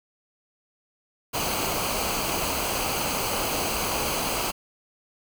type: noise with comb filter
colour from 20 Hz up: pink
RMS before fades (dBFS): -27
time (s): 1.33-4.52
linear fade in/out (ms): 20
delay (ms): 0.55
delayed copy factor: -0.6
effects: none